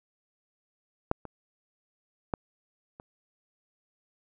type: clicks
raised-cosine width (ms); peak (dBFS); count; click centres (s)
1; -10 / -26 / -14 / -30; 4; 1.114 / 1.253 / 2.338 / 2.999
effects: none